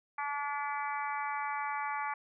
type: harmonic tone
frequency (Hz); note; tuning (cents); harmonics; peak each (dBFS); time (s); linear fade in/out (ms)
287.7; D4; -36; 3 / 4 / 5 / 6 / 7 / 8; -36 / -38 / -43 / -45 / -43 / -44; 0.18-2.14; 5
effects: none